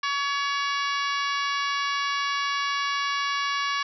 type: harmonic tone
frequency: 564 Hz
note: C#5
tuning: 30 cents sharp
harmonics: 2 / 3 / 4 / 5 / 6 / 7 / 8 / 9 / 10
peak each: -27 / -31 / -33 / -35 / -37 / -38 / -39 / -40 / -41 dBFS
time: 0.03-3.83 s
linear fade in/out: 5 ms
effects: none